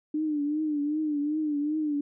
sine tone with vibrato, 299.8 Hz, D4, 36 cents sharp, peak -25 dBFS, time 0.14-2.01 s, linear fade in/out 5 ms, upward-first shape triangle, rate 2.6 Hz, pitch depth 85 cents each way, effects none

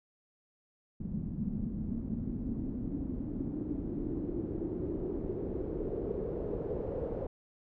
pink noise with low-pass filter sweep, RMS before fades -36 dBFS, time 1-7.27 s, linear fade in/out 5 ms, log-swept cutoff 200 to 510 Hz, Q 4.2, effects none

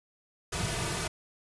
pink noise with comb filter, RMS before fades -32 dBFS, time 0.52-1.08 s, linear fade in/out 10 ms, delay 3.7 ms, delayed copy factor -0.75, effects resampled to 24000 Hz

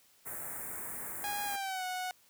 white band-stop noise, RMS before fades -41 dBFS, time 0.25-1.57 s, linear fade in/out 20 ms, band 2100 to 7800 Hz, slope 48 dB/octave
sawtooth tone with pitch glide, 821 to 735.7 Hz, G#5 to F#5, -20 to -10 cents, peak -31 dBFS, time 1.24-2.11 s, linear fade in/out 0 ms, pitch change -190 cents, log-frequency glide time 1.45-1.84 s
effects white hiss -65 dBFS RMS until 2.29 s + high-pass 60 Hz 12 dB/octave

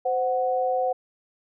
sine tone pair together, 517.2 / 740 Hz, C5 / F#5, -20 / 0 cents, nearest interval tritone, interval 620 cents, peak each -24 / -24 dBFS, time 0.05-0.93 s, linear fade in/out 10 ms, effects none

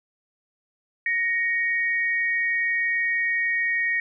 sine tone pair together, 1870.4 / 2244 Hz, A#6 / C#7, +5 / +21 cents, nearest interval minor third, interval 316 cents, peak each -22 / -27 dBFS, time 1.06-4 s, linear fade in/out 2 ms, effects none

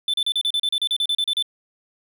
triangle tone bursts, 3522 Hz, A7, 1 cent sharp, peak -17 dBFS, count 15, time 0.08-1.425 s, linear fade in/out 2 ms, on 57 ms, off 35 ms, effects none

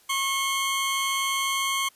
20% pulse tone pair together, 1088 / 3077 Hz, C#6 / G7, -33 / -33 cents, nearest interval octave + tritone, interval 1800 cents, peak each -20 / -25 dBFS, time 0.09-1.89 s, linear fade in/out 10 ms, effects white hiss -58 dBFS RMS until 1.95 s + resampled to 32000 Hz

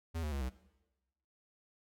square tone with pitch steps, 82.41 / 75.57 / 69.3 / 63.55 Hz, E2 / D#2 / C#2 / C2, 0 / -50 / 0 / -50 cents, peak -36 dBFS, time 0.14-0.5 s, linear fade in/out 20 ms, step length 90 ms, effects noise-tail reverb RT60 1.0 s tail -18 dB re dry

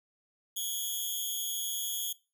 10% pulse tone with amplitude modulation, 3322 Hz, G#7, in tune, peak -20 dBFS, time 0.56-2.13 s, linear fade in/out 10 ms, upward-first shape sine, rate 211 Hz, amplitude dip 95%, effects noise-tail reverb RT60 0.3 s tail -20 dB re dry

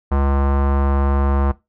square tone with low-pass filter, 69.3 Hz, C#2, in tune, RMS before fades -17 dBFS, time 0.11-1.52 s, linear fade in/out 10 ms, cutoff 1100 Hz, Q 2.2, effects noise-tail reverb RT60 0.2 s tail -18 dB re dry

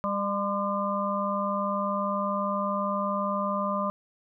harmonic tone with a mistuned harmonic, 200 Hz, G3, 35 cents sharp, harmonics 1 / 3 / 5 / 6, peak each -31 / -31 / -31 / -31 dBFS, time 0.04-3.9 s, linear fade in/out 0 ms, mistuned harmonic 5, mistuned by +47 cents, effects none

